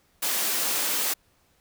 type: high-pass noise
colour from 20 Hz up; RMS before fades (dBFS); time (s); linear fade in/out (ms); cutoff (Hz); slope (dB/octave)
white; -26; 0.22-1.14; 10; 220; 24
effects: pink hiss -65 dBFS RMS until 1.6 s